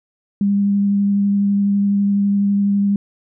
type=tone with vibrato; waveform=sine; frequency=200.8 Hz; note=G3; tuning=42 cents sharp; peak=-13 dBFS; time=0.41-2.96 s; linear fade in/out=2 ms; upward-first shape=sine; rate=12 Hz; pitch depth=10 cents each way; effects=none